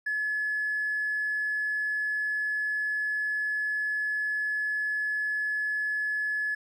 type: tone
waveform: triangle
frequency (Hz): 1709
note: G#6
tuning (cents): +49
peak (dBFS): -23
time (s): 0.06-6.55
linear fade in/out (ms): 10
effects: tanh soft clip ceiling -24 dBFS